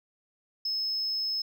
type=tone; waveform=sine; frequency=5190 Hz; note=E8; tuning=28 cents flat; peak=-26 dBFS; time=0.65-1.42 s; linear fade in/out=5 ms; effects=tanh soft clip ceiling -25 dBFS